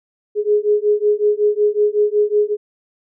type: beating tone pair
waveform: sine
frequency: 415.3 / 420.7 Hz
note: G#4 / G#4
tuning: 0 / +22 cents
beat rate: 5.4 Hz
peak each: -16 dBFS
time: 0.35-2.57 s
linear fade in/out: 50 ms
effects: none